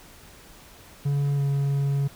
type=tone with pitch glide; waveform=triangle; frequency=141.9 to 139.95 Hz; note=C#3 to C#3; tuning=+41 to +17 cents; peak=-19 dBFS; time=1.05-2.08 s; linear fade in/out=10 ms; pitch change=-24 cents; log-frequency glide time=1.36-1.41 s; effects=pink hiss -49 dBFS RMS until 2.15 s